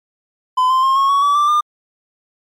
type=tone with pitch steps; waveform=triangle; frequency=1016 / 1040.9 / 1066.5 / 1092.7 / 1119.5 / 1147 / 1175.2 / 1204.1 Hz; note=B5 / C6 / C6 / C#6 / C#6 / D6 / D6 / D6; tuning=+49 / -9 / +33 / -25 / +17 / -41 / +1 / +43 cents; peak=-9 dBFS; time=0.57-1.61 s; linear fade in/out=10 ms; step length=130 ms; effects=MP3 96 kbps